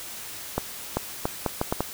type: accelerating click train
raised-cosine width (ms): 1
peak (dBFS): -9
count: 7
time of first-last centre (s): 0.58-1.806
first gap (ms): 390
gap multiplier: 0.73
effects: white hiss -38 dBFS RMS until 1.93 s